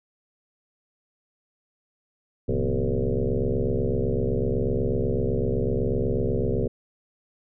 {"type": "tone with frequency modulation", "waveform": "sine", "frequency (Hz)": 180.4, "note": "F#3", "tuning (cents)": -44, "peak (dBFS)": -21, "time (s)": [2.48, 6.68], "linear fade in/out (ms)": 10, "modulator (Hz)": 68, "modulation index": 4.9, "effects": []}